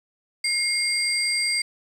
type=tone cluster; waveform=sine; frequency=2146 / 4756 / 8420 Hz; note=C7 / D8 / C9; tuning=+43 / +21 / +10 cents; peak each=-24 / -24 / -28 dBFS; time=0.44-1.62 s; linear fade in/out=5 ms; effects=tanh soft clip ceiling -12 dBFS + 8-bit